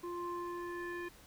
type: tone with low-pass filter sweep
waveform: square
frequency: 349.2 Hz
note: F4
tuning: in tune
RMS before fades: -41 dBFS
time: 0.03-1.09 s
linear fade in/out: 10 ms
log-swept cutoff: 860 to 2100 Hz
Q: 3.6
effects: pink hiss -59 dBFS RMS until 1.26 s